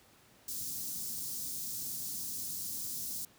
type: band-stop noise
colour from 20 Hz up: white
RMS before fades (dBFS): -39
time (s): 0.48-3.25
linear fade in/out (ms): 2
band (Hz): 280 to 4800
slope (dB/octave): 24
effects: pink hiss -62 dBFS RMS until 3.38 s + high-pass 80 Hz 12 dB/octave